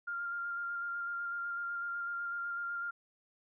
sine tone with vibrato, 1396.9 Hz, F6, in tune, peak -35 dBFS, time 0.07-2.91 s, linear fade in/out 10 ms, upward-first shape square, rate 8 Hz, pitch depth 13 cents each way, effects none

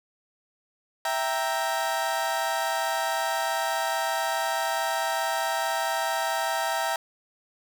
30% pulse chord, E diminished, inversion none, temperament equal, 659.3 / 784 / 932.3 Hz, E5 / G5 / Bb5, 0 / 0 / 0 cents, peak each -27 dBFS, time 1.05-6.96 s, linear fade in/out 2 ms, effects none

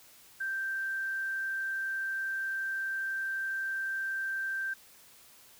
sine tone, 1568 Hz, G6, in tune, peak -31 dBFS, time 0.4-4.74 s, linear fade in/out 10 ms, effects white hiss -57 dBFS RMS until 5.59 s

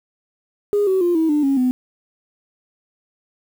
sine tone with pitch steps, 410.7 / 378.8 / 349.4 / 322.2 / 297.2 / 274.1 / 252.8 Hz, G#4 / F#4 / F4 / E4 / D4 / C#4 / B3, -19 / +41 / +1 / -39 / +21 / -19 / +41 cents, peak -13 dBFS, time 0.73-1.71 s, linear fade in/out 0 ms, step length 140 ms, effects tanh soft clip ceiling -10 dBFS + 7-bit

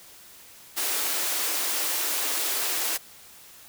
white high-pass noise, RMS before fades -27 dBFS, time 0.76-2.98 s, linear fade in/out 20 ms, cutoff 270 Hz, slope 96 dB/octave, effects white hiss -49 dBFS RMS until 3.68 s

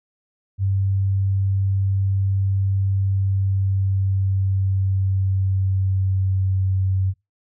sine tone with pitch glide, 97.3 to 95.02 Hz, G2 to F#2, -12 to +47 cents, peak -17 dBFS, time 0.58-7.14 s, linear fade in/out 50 ms, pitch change -41 cents, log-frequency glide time 2.95-6.65 s, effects noise-tail reverb RT60 0.2 s tail -22 dB re dry

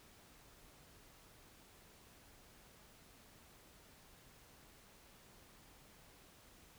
silence, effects pink hiss -63 dBFS RMS until 6.78 s

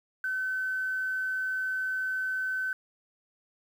sine tone with quantisation, 1523 Hz, F#6, 50 cents sharp, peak -28 dBFS, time 0.24-2.73 s, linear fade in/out 2 ms, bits 9, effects none

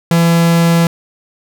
45% pulse tone, 168.1 Hz, E3, 34 cents sharp, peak -8 dBFS, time 0.11-0.87 s, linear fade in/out 2 ms, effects none

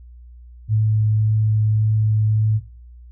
sine tone with vibrato, 108.1 Hz, A2, 30 cents flat, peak -14 dBFS, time 0.68-2.61 s, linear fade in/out 50 ms, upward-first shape triangle, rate 1.8 Hz, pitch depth 8 cents each way, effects noise-tail reverb RT60 0.4 s tail -19 dB re dry + added 60 Hz sine -39 dBFS peak until 3.11 s

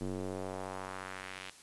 square tone with band-pass filter sweep, 47.12 Hz, F#1, 32 cents sharp, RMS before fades -41 dBFS, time 0.01-1.5 s, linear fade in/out 0 ms, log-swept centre 290 to 2900 Hz, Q 1.3, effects white hiss -56 dBFS RMS until 1.62 s + resampled to 24000 Hz

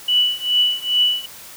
sine tone with tremolo, 2960 Hz, F#7, in tune, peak -11 dBFS, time 0.08-1.26 s, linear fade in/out 5 ms, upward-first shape triangle, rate 2.4 Hz, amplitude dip 95%, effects white hiss -39 dBFS RMS until 1.56 s

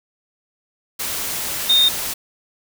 sine tone in noise, 3671 Hz, A#7, 27 cents flat, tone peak -11 dBFS, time 1.69-1.89 s, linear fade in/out 10 ms, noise white, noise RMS -25 dBFS, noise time 0.99-2.14 s, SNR +11 dB, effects none

